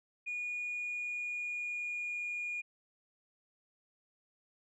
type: tone with pitch glide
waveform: sine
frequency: 2447 to 2433 Hz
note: D#7 to D#7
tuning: -29 to -39 cents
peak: -34 dBFS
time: 0.26-2.62 s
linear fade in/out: 20 ms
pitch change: -10 cents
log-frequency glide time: 0.64-2.25 s
effects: tanh soft clip ceiling -32 dBFS